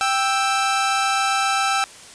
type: tone pair together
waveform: sawtooth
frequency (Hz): 785.6 / 1318.5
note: G5 / E6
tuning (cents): +4 / 0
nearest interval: major sixth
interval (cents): 896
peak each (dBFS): -17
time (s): 0.01-1.84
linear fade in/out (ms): 0
effects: white hiss -42 dBFS RMS until 2.14 s + resampled to 22050 Hz